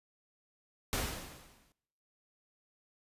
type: noise with exponential decay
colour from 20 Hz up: pink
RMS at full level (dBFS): -31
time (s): 0.93-1.72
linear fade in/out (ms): 0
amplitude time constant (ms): 170
effects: noise-tail reverb RT60 1.0 s tail -25 dB re dry + resampled to 32000 Hz